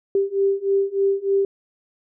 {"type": "beating tone pair", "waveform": "sine", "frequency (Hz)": [392, 395.3], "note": ["G4", "G4"], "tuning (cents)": [0, 15], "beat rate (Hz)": 3.3, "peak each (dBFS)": [-21, -20], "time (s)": [0.15, 1.45], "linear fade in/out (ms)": 2, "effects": []}